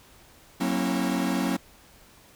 45% pulse chord, F# dominant seventh, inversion none, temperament equal with one note detuned, 185 / 233.1 / 271.3 / 329.6 Hz, F#3 / A#3 / C#4 / E4, 0 / 0 / -37 / 0 cents, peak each -29 / -30 / -28 / -33 dBFS, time 0.6-1.57 s, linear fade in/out 10 ms, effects pink hiss -54 dBFS RMS until 2.35 s

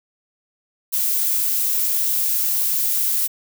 violet noise, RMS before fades -20 dBFS, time 0.92-3.28 s, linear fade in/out 20 ms, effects none

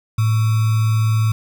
sine tone with sample-and-hold, 110 Hz, A2, in tune, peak -13 dBFS, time 0.18-1.32 s, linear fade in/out 5 ms, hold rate 1225 Hz, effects none

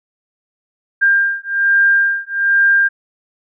sine beating tone pair, 1597 / 1598.2 Hz, G6 / G6, +32 / +33 cents, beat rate 1.2 Hz, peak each -14 dBFS, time 1.01-2.89 s, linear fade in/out 20 ms, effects none

